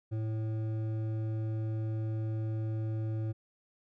triangle tone with hard clipping, 110 Hz, A2, in tune, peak -33 dBFS, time 0.11-3.33 s, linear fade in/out 20 ms, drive 13 dB, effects none

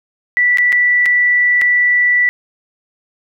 sine tone with dropouts, 1964 Hz, B6, 10 cents flat, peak -9 dBFS, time 0.37-2.29 s, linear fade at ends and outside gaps 0 ms, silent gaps 0.573-0.584 / 0.722-0.727 / 1.057-1.061 / 1.614-1.618 s, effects none

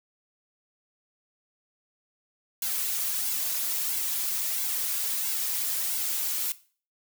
blue noise with flanger, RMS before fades -29 dBFS, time 2.62-6.52 s, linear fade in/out 2 ms, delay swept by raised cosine 1.6 to 3.9 ms, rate 1.5 Hz, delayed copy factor -0.9, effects noise-tail reverb RT60 0.4 s tail -17 dB re dry

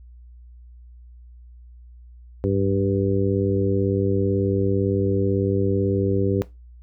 harmonic tone with a mistuned harmonic, 98 Hz, G2, in tune, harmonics 1 / 2 / 3 / 4 / 5, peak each -23 / -27 / -25 / -24 / -27 dBFS, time 2.44-6.42 s, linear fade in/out 0 ms, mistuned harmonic 1, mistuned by +23 cents, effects noise-tail reverb RT60 0.2 s tail -17 dB re dry + added 60 Hz sine -42 dBFS peak until 6.82 s

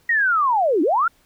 sine linear two-way sweep, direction down then up, 1918 to 277.2 to 1440 Hz, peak -15 dBFS, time 0.09-1.08 s, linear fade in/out 5 ms, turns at 0.82 s, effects pink hiss -59 dBFS RMS until 1.25 s

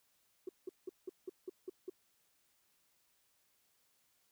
sine tone bursts, 370 Hz, F#4, in tune, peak -38 dBFS, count 8, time 0.47-1.898 s, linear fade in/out 5 ms, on 21 ms, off 180 ms, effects tanh soft clip ceiling -34 dBFS + white hiss -75 dBFS RMS until 4.31 s

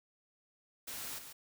white noise with echo, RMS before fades -43 dBFS, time 0.87-1.19 s, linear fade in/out 10 ms, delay 140 ms, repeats 1, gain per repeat -7 dB, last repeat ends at 1.33 s, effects none

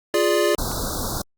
square chord, D diminished, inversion first, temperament equal, 349.2 / 415.3 / 587.3 Hz, F4 / Ab4 / D5, 0 / 0 / 0 cents, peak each -22 dBFS, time 0.14-0.55 s, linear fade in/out 2 ms
clicks, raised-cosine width 0.3 ms, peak -24 dBFS, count 2, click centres 0.54 / 0.716 s
pink band-stop noise, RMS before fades -26 dBFS, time 0.58-1.22 s, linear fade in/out 5 ms, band 1500 to 3700 Hz, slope 96 dB/octave
effects Opus 48 kbps

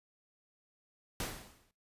pink noise with exponential decay, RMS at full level -35 dBFS, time 1.2-1.71 s, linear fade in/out 1 ms, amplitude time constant 110 ms, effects noise-tail reverb RT60 0.3 s tail -20 dB re dry + resampled to 32000 Hz

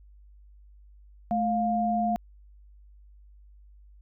sine tone pair together, 216.8 / 704 Hz, A3 / F5, -25 / +14 cents, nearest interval octave + minor sixth, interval 2039 cents, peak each -27 / -25 dBFS, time 1.31-2.16 s, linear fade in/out 0 ms, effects added 50 Hz sine -50 dBFS peak until 4.01 s

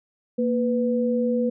sine tone pair together, 233.1 / 495.6 Hz, A#3 / B4, 0 / +6 cents, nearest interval octave + minor second, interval 1306 cents, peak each -22 / -23 dBFS, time 0.38-1.5 s, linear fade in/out 10 ms, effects none

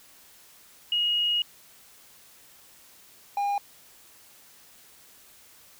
sine / triangle tone pair in turn, 2881 / 808.5 Hz, F#7 / G#5, -47 / -47 cents, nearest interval octave + minor seventh, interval 2200 cents, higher first, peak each -22 dBFS, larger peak neither, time 0.92-1.42 / 3.37-3.58 s, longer first, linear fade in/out 2 ms, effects white hiss -54 dBFS RMS until 5.79 s

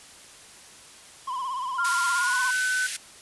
triangle tone with vibrato, 1031 Hz, C6, 26 cents flat, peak -26 dBFS, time 1.27-2.51 s, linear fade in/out 10 ms, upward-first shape sine, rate 17 Hz, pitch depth 88 cents each way
sine tone with pitch glide, 1393 to 1510.3 Hz, F6 to F#6, -5 to +35 cents, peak -23 dBFS, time 1.78-2.87 s, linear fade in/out 10 ms, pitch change +140 cents, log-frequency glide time 2.12-2.42 s
white high-pass noise, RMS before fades -30 dBFS, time 1.84-2.97 s, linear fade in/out 10 ms, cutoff 1400 Hz, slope 96 dB/octave
effects white hiss -48 dBFS RMS until 3.21 s + resampled to 24000 Hz

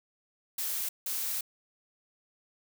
blue noise bursts at uneven times, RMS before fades -33 dBFS, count 2, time 0.58-0.89 / 1.06-1.41 s, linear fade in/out 5 ms, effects none

